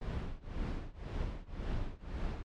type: noise with tremolo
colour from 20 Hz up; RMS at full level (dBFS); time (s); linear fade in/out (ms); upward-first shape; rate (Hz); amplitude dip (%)
brown; -34; 0.01-2.43; 10; triangle; 1.9; 95
effects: low-pass 4000 Hz 12 dB/octave + MP3 64 kbps